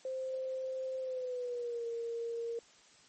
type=tone with pitch glide; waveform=sine; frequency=522 to 465 Hz; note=C5 to A#4; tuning=-4 to -4 cents; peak=-35 dBFS; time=0.05-2.59 s; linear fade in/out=2 ms; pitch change=-200 cents; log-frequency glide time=1.01-1.86 s; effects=white hiss -61 dBFS RMS until 3.08 s + MP3 32 kbps

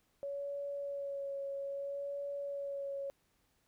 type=tone with vibrato; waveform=sine; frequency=560 Hz; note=C#5; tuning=18 cents sharp; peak=-37 dBFS; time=0.23-3.1 s; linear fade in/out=0 ms; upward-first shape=sine; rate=0.61 Hz; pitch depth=19 cents each way; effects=pink hiss -75 dBFS RMS until 3.67 s

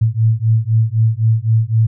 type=beating tone pair; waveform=sine; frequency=110 / 113.9 Hz; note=A2 / A#2; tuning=0 / -40 cents; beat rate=3.9 Hz; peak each=-14 dBFS; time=0.01-1.87 s; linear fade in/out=10 ms; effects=none

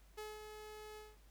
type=tone with ADSR envelope; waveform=sawtooth; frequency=426.8 Hz; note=G#4; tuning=47 cents sharp; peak=-40 dBFS; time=0.17-1.17 s; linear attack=15 ms; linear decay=200 ms; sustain=-6 dB; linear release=200 ms; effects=added 50 Hz sine -61 dBFS peak until 1.3 s + pink hiss -70 dBFS RMS until 1.3 s

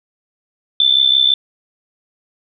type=tone with amplitude modulation; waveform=sine; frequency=3526 Hz; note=A7; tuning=3 cents sharp; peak=-6 dBFS; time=0.8-1.34 s; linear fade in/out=2 ms; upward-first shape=sine; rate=65.9 Hz; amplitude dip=80%; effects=none

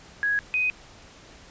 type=tone pair in turn; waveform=sine; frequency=1661.2 / 2503 Hz; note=G#6 / D#7; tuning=0 / +10 cents; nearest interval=perfect fifth; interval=710 cents; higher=second; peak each=-21 dBFS; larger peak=neither; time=0.23-0.39 / 0.54-0.7 s; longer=neither; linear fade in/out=0 ms; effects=pink hiss -49 dBFS RMS until 1.5 s + resampled to 16000 Hz

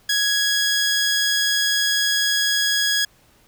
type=tone; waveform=15% pulse; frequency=1664 Hz; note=G#6; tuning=3 cents sharp; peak=-11 dBFS; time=0.09-3.05 s; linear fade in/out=5 ms; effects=pink hiss -56 dBFS RMS until 3.47 s

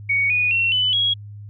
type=tone with pitch steps; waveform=sine; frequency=2236 / 2467 / 2721 / 3002 / 3312 Hz; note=C#7 / D#7 / F7 / F#7 / G#7; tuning=+14 / -15 / -46 / +24 / -5 cents; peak=-16 dBFS; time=0.09-1.14 s; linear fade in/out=10 ms; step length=210 ms; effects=added 103 Hz sine -34 dBFS peak until 1.49 s

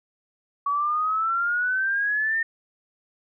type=exponential sweep; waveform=sine; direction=up; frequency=1128 to 1831 Hz; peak=-21 dBFS; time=0.66-2.43 s; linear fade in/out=5 ms; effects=none

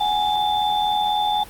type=tone cluster; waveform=sine; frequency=749 / 833 / 3539 Hz; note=F#5 / G#5 / A7; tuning=+21 / +5 / +9 cents; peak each=-26 / -19 / -26 dBFS; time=0-1.44 s; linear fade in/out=10 ms; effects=pink hiss -41 dBFS RMS until 1.49 s + Opus 48 kbps

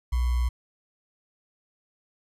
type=tone with sample-and-hold; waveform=sine; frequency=60.9 Hz; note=B1; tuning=24 cents flat; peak=-21 dBFS; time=0.12-0.49 s; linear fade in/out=10 ms; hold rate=1050 Hz; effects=resampled to 32000 Hz

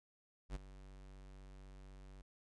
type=tone with ADSR envelope; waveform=square; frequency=48 Hz; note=G1; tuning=36 cents flat; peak=-39 dBFS; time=0.49-2.22 s; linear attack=62 ms; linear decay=20 ms; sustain=-15 dB; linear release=6 ms; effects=resampled to 22050 Hz

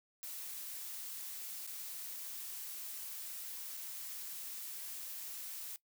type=noise with dropouts; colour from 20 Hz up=blue; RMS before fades=-45 dBFS; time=0.23-5.76 s; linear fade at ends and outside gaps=0 ms; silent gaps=1.666-1.674 / 3.769-3.773 s; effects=noise-tail reverb RT60 0.1 s tail -19 dB re dry

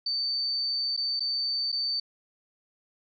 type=tone with dropouts; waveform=sine; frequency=4566 Hz; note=D8; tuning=50 cents flat; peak=-26 dBFS; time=0.06-2 s; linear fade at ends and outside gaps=5 ms; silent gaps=0.966-0.974 / 1.196-1.204 / 1.719-1.725 s; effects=none

